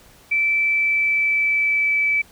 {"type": "tone with pitch glide", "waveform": "sine", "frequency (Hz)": [2326, 2306], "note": ["D7", "D7"], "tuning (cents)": [-17, -32], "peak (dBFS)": -16, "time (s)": [0.31, 2.22], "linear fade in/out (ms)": 10, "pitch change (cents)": -15, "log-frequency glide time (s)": [0.45, 2], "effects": ["pink hiss -50 dBFS RMS until 2.31 s"]}